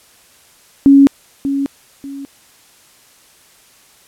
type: tone with echo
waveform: sine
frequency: 277.2 Hz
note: C#4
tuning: in tune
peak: -3 dBFS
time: 0.86-1.07 s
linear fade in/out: 0 ms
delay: 590 ms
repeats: 2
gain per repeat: -11 dB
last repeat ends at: 2.25 s
effects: white hiss -48 dBFS RMS until 4.07 s + low-pass 12000 Hz 12 dB/octave